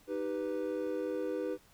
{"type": "chord", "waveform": "triangle", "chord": "Eb augmented", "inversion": "none", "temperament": "equal with one note detuned", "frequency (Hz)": [311.1, 390.9, 493.9], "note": ["Eb4", "G4", "B4"], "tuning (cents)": [0, -5, 0], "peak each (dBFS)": [-36, -36, -34], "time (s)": [0.07, 1.58], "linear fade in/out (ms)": 50, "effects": ["pink hiss -63 dBFS RMS until 1.73 s"]}